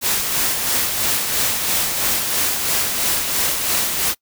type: noise with tremolo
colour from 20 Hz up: white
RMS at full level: -18 dBFS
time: 0.01-4.15 s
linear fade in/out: 50 ms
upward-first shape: sine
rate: 3 Hz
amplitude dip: 40%
effects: noise-tail reverb RT60 0.1 s tail -24 dB re dry